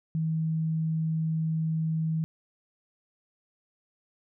sine tone, 160 Hz, D#3, 49 cents sharp, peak -25 dBFS, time 0.15-2.24 s, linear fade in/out 0 ms, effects none

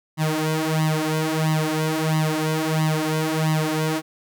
sawtooth tone with flanger, 156.8 Hz, D#3, 14 cents sharp, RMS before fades -22 dBFS, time 0.17-4.02 s, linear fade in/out 50 ms, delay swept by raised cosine 1 to 4.4 ms, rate 1.5 Hz, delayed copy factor +0.9, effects none

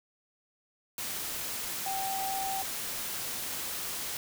sine tone in noise, 774 Hz, G5, 22 cents flat, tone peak -32 dBFS, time 1.86-2.62 s, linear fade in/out 2 ms, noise white, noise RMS -36 dBFS, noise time 0.98-4.17 s, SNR +1 dB, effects none

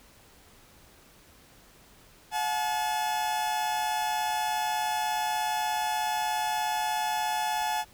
40% pulse tone pair together, 722.3 / 859 Hz, F#5 / A5, -42 / -42 cents, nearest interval minor third, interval 300 cents, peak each -32 / -27 dBFS, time 2.31-7.85 s, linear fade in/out 50 ms, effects pink hiss -56 dBFS RMS until 7.93 s

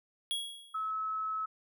square tone with exponential decay, 3322 Hz, G#7, in tune, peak -30 dBFS, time 0.31-0.91 s, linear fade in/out 0 ms, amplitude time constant 130 ms
sine tone, 1294 Hz, E6, 32 cents flat, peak -32 dBFS, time 0.74-1.46 s, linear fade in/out 10 ms
effects none

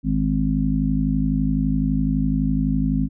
harmonic tone, 51.91 Hz, G#1, in tune, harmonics 1 / 3 / 4 / 5, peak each -24 / -23 / -24 / -22 dBFS, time 0.03-3.09 s, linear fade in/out 50 ms, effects none

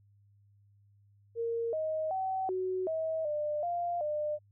sine tone with pitch steps, 462.7 / 628 / 760 / 372 / 641 / 598 / 696 / 600 Hz, A#4 / D#5 / F#5 / F#4 / E5 / D5 / F5 / D5, -13 / +16 / +46 / +9 / -49 / +31 / -6 / +37 cents, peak -30 dBFS, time 1.35-4.39 s, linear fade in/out 50 ms, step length 380 ms, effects added 101 Hz sine -61 dBFS peak until 4.51 s

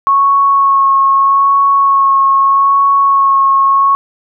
sine tone with vibrato, 1100 Hz, C#6, 14 cents flat, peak -6 dBFS, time 0.07-3.95 s, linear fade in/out 0 ms, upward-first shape sine, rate 0.8 Hz, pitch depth 15 cents each way, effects none

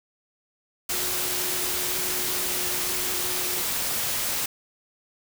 sine tone in noise, 362.9 Hz, F#4, 34 cents flat, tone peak -38 dBFS, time 0.91-3.62 s, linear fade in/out 5 ms, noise white, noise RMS -27 dBFS, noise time 0.89-4.46 s, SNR -14 dB, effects none

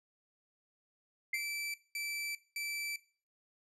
sine tone with exponential decay, 2093 Hz, C7, in tune, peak -30 dBFS, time 1.33-1.49 s, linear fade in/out 5 ms, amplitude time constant 34 ms
sawtooth tone bursts, 2325 Hz, D7, 18 cents flat, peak -33 dBFS, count 3, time 1.34-2.96 s, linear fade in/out 2 ms, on 400 ms, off 210 ms
effects noise-tail reverb RT60 0.4 s tail -18 dB re dry + resampled to 32000 Hz

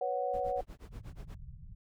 sine chord, B suspended second, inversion none, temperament just, 493.9 / 555.6 / 740.8 Hz, B4 / C#5 / F#5, 0 / +4 / +2 cents, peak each -36 / -35 / -34 dBFS, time 0.01-0.61 s, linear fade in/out 5 ms
brown noise with tremolo, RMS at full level -45 dBFS, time 0.33-1.35 s, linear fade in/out 10 ms, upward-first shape sine, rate 8.3 Hz, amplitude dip 100%
pink low-pass noise, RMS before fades -48 dBFS, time 0.88-1.75 s, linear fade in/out 20 ms, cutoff 160 Hz, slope 48 dB/octave
effects none

